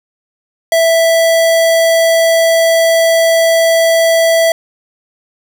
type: tone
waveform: square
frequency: 659.3 Hz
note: E5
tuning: in tune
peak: -8 dBFS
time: 0.72-4.52 s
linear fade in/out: 2 ms
effects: none